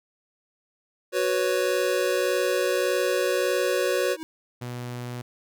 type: chord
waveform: square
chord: F# suspended fourth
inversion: none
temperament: just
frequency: 370 / 493.3 / 555 Hz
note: F#4 / B4 / C#5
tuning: 0 / -2 / +2 cents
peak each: -27 dBFS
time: 1.12-4.17 s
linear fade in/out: 50 ms
type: tone with exponential growth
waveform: square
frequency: 320 Hz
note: D#4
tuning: 49 cents sharp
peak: -30 dBFS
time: 4.08-4.23 s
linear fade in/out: 0 ms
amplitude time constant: 32 ms
type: tone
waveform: sawtooth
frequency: 122.3 Hz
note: B2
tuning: 16 cents flat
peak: -28 dBFS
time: 4.61-5.22 s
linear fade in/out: 10 ms
effects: none

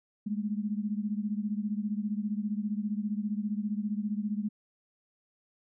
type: beating tone pair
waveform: sine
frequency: 204.9 / 219.9 Hz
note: G#3 / A3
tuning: -23 / -1 cents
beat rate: 15 Hz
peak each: -31 / -34 dBFS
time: 0.26-4.49 s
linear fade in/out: 10 ms
effects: none

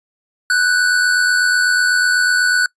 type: tone pair together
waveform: square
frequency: 1481.9 / 1570 Hz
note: F#6 / G6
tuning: +2 / +2 cents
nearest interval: minor second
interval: 100 cents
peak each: -13 / -23 dBFS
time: 0.5-2.66 s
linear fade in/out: 2 ms
effects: noise-tail reverb RT60 0.1 s tail -23 dB re dry + resampled to 22050 Hz

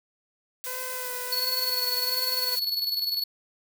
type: noise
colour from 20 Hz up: blue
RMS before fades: -35 dBFS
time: 0.64-2.59 s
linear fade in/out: 0 ms
type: tone with vibrato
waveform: 15% pulse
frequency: 503 Hz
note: B4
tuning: 32 cents sharp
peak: -29 dBFS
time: 0.66-2.56 s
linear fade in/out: 10 ms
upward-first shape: sine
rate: 1.4 Hz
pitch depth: 22 cents each way
type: tone with tremolo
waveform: square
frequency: 4403 Hz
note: C#8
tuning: 13 cents flat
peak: -24 dBFS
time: 1.32-3.24 s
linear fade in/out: 5 ms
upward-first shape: square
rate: 20 Hz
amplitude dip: 50%
effects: none

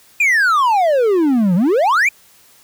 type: exponential two-way sweep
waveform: triangle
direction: down then up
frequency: 2489 to 168.1 to 2489 Hz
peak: -9 dBFS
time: 0.2-2.09 s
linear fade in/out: 5 ms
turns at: 1.55 s
effects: white hiss -49 dBFS RMS until 2.63 s

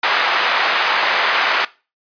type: band-pass noise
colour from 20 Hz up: white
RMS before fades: -17 dBFS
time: 0.03-1.65 s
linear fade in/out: 5 ms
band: 760 to 2100 Hz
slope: 12 dB/octave
effects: noise-tail reverb RT60 0.3 s tail -19 dB re dry + resampled to 11025 Hz

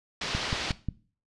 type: low-pass noise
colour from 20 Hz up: white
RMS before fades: -33 dBFS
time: 0.21-0.72 s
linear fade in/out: 5 ms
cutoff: 4800 Hz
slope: 24 dB/octave
type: click train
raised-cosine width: 5 ms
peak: -17 dBFS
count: 4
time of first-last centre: 0.35-0.887 s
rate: 5.59 Hz
effects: noise-tail reverb RT60 0.4 s tail -18 dB re dry + resampled to 24000 Hz

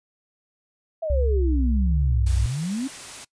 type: exponential two-way sweep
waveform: sine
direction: down then up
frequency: 670 to 87.3 to 282.4 Hz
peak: -24 dBFS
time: 1.02-2.88 s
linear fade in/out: 10 ms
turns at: 2.33 s
type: tone with vibrato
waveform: sine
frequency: 65.41 Hz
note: C2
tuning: in tune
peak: -19 dBFS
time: 1.1-2.46 s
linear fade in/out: 0 ms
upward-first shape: sine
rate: 1.4 Hz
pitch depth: 75 cents each way
type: noise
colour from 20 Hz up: white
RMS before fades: -38 dBFS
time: 2.26-3.25 s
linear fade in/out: 10 ms
effects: noise-tail reverb RT60 0.1 s tail -21 dB re dry + resampled to 22050 Hz

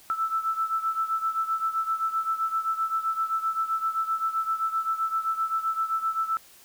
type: beating tone pair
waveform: sine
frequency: 1318.5 / 1326.2 Hz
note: E6 / E6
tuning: 0 / +10 cents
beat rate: 7.7 Hz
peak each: -26 / -30 dBFS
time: 0.1-6.37 s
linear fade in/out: 0 ms
effects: white hiss -53 dBFS RMS until 6.64 s

